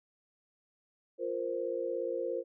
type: chord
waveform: sine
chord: F suspended fourth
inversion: none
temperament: equal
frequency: 349.2 / 466.2 / 523.3 Hz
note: F4 / Bb4 / C5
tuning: 0 / 0 / 0 cents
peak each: -38 / -36 / -35 dBFS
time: 1.18-2.44 s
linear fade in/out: 50 ms
effects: none